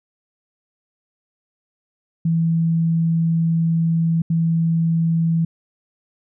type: tone bursts at uneven times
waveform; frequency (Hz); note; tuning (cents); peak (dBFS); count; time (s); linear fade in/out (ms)
sine; 164.81; E3; 0; -15; 2; 2.25-4.22 / 4.3-5.45; 5
effects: none